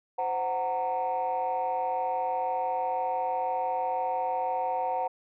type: tone cluster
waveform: sine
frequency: 518 / 742 / 920 Hz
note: C5 / F#5 / A#5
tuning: -17 / +5 / -23 cents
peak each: -32 / -28 / -30 dBFS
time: 0.18-5.08 s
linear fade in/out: 10 ms
effects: tanh soft clip ceiling -21 dBFS